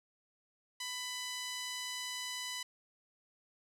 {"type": "tone with band-pass filter", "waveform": "5% pulse", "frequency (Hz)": 997, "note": "B5", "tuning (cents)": 16, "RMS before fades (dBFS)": -41, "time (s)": [0.8, 2.63], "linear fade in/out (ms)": 5, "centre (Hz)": 2700, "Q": 0.58, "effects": []}